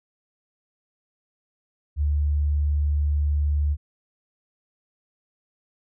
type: tone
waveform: sine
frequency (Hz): 73.42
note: D2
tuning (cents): 0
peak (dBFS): -19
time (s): 1.96-3.77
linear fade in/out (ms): 50
effects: none